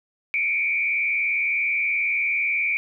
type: tone with frequency modulation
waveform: sine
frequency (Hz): 2321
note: D7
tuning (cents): -21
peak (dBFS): -20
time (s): 0.34-2.77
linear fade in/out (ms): 0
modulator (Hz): 80.3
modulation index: 1.3
effects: none